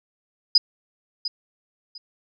sine tone with echo, 4978 Hz, D#8, in tune, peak -10 dBFS, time 0.55-0.58 s, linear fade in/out 5 ms, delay 700 ms, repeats 2, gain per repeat -13 dB, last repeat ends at 1.98 s, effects none

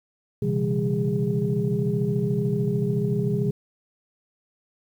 sine tone cluster, 125.5 / 139.2 / 166.2 / 201.2 / 409.1 Hz, B2 / C#3 / E3 / G3 / G#4, +28 / +8 / +15 / +45 / -26 cents, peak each -27 dBFS, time 0.42-3.51 s, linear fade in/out 5 ms, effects tanh soft clip ceiling -11 dBFS + 9-bit

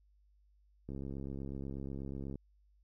click train, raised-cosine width 3 ms, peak -30 dBFS, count 101, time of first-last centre 0.89-2.356 s, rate 68.2 Hz, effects added 50 Hz sine -65 dBFS peak until 2.83 s

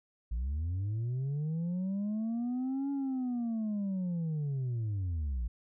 sine linear two-way sweep, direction up then down, 53.2 to 281.4 to 53.9 Hz, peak -28 dBFS, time 0.31-5.48 s, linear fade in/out 10 ms, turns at 2.91 s, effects tanh soft clip ceiling -30 dBFS

